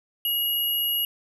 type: tone pair together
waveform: sine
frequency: 2891 / 11564 Hz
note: F#7 / F#9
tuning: -41 / -41 cents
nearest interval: 2 octaves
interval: 2400 cents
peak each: -25 dBFS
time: 0.25-1.05 s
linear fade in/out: 2 ms
effects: none